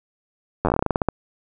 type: slowing click train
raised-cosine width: 1 ms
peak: -5 dBFS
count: 15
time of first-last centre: 0.65-1.087 s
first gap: 10 ms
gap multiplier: 1.16
effects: none